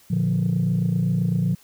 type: chord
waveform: sine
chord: Bb major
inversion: none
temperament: equal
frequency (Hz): 116.54 / 146.83 / 174.61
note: Bb2 / D3 / F3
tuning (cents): 0 / 0 / 0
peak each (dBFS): -23 / -23 / -20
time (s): 0.1-1.55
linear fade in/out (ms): 10
effects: tanh soft clip ceiling -14 dBFS + white hiss -54 dBFS RMS until 1.63 s